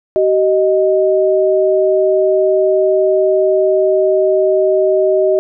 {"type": "tone pair together", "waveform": "sine", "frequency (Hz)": [382, 622.3], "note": ["G4", "D#5"], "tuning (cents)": [-45, 0], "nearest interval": "minor sixth", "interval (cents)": 845, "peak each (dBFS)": -12, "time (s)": [0.16, 5.39], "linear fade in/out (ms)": 0, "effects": []}